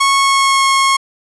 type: tone with pitch glide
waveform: sawtooth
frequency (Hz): 1100 to 1087.4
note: C#6 to C#6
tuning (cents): -14 to -34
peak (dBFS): -6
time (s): 0-0.97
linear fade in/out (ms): 10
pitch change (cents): -20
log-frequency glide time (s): 0.16-0.65
effects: resampled to 24000 Hz